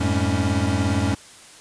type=tone cluster; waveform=square; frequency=89.5 / 106.8 / 199 / 216.6 / 280.8 Hz; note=F2 / G#2 / G3 / A3 / C#4; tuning=+43 / +49 / +26 / -27 / +22 cents; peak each=-24 / -25 / -30 / -30 / -26 dBFS; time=0-1.15 s; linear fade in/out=10 ms; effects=white hiss -45 dBFS RMS until 1.6 s + resampled to 22050 Hz